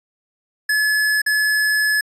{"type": "tone with dropouts", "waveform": "square", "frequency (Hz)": 1712, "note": "A6", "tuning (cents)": -48, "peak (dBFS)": -16, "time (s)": [0.69, 2.01], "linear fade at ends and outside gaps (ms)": 5, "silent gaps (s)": [1.218, 1.262], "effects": ["resampled to 32000 Hz"]}